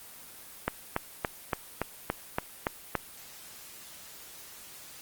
click train, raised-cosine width 0.5 ms, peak -11 dBFS, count 9, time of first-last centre 0.68-2.953 s, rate 3.52 Hz, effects white hiss -48 dBFS RMS until 5.01 s + Opus 24 kbps

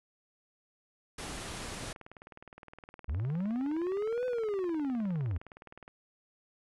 pink low-pass noise, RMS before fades -41 dBFS, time 1.18-1.93 s, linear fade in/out 5 ms, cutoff 11000 Hz, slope 96 dB/octave
click train, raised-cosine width 0.5 ms, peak -33 dBFS, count 78, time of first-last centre 1.91-5.879 s, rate 19.4 Hz
triangle linear two-way sweep, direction up then down, 59.2 to 510 to 75.1 Hz, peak -28 dBFS, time 3.08-5.38 s, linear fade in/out 10 ms, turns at 4.26 s
effects none

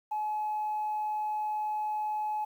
sine tone, 851 Hz, G#5, 42 cents sharp, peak -28 dBFS, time 0.11-2.45 s, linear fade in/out 10 ms, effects tanh soft clip ceiling -26 dBFS + 10-bit

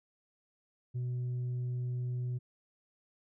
sine tone with tanh clipping, 124 Hz, B2, 7 cents sharp, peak -33 dBFS, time 0.94-2.39 s, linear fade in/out 20 ms, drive 2 dB, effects none

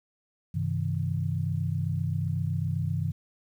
sine tone cluster, 97.8 / 132.4 / 160.2 Hz, G2 / C3 / E3, -4 / +21 / -49 cents, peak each -30 / -31 / -30 dBFS, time 0.54-3.12 s, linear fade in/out 10 ms, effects 10-bit

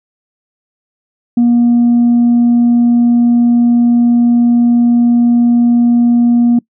sine tone, 238.5 Hz, A#3, 40 cents sharp, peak -4 dBFS, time 1.37-6.59 s, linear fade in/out 5 ms, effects noise-tail reverb RT60 0.1 s tail -24 dB re dry + tanh soft clip ceiling -4 dBFS

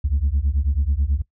sine beating tone pair, 66 / 75.2 Hz, C2 / D2, +16 / +42 cents, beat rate 9.2 Hz, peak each -19 dBFS, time 0.04-1.22 s, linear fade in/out 10 ms, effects noise-tail reverb RT60 0.1 s tail -20 dB re dry + tanh soft clip ceiling -13 dBFS

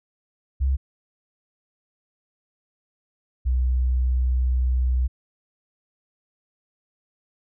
sine tone pair in turn, 66.9 / 62.89 Hz, C2 / B1, +39 / +32 cents, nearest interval minor second, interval 107 cents, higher first, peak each -18 dBFS, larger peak neither, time 0.6-0.77 / 3.45-5.08 s, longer second, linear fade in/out 20 ms, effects none

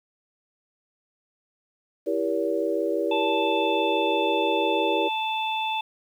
sine chord, E diminished seventh, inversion none, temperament just, 329.6 / 395.6 / 474.7 / 569.6 Hz, E4 / G4 / Bb4 / Db5, 0 / +16 / +31 / +47 cents, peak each -28 dBFS, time 2.06-5.09 s, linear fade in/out 20 ms
harmonic tone, 878 Hz, A5, 4 cents flat, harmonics 1 / 3 / 4, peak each -26 / -31 / -32 dBFS, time 3.11-5.81 s, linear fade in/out 5 ms
effects 9-bit

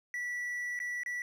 triangle tone with dropouts, 1954 Hz, B6, 19 cents flat, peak -32 dBFS, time 0.14-1.22 s, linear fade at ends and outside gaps 1 ms, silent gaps 0.791-0.801 / 1.034-1.061 s, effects none

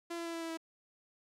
sawtooth tone with pitch steps, 340 / 337.3 / 334.5 / 331.9 / 329.2 / 326.5 Hz, F4 / E4 / E4 / E4 / E4 / E4, -46 / +40 / +25 / +12 / -2 / -17 cents, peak -34 dBFS, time 0.1-0.574 s, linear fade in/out 10 ms, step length 79 ms, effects low-pass 11000 Hz 12 dB/octave

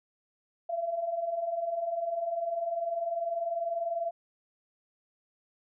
sine tone pair together, 659.3 / 679.4 Hz, E5 / F5, 0 / -48 cents, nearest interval minor second, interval 52 cents, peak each -36 / -30 dBFS, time 0.69-4.11 s, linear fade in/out 10 ms, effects none

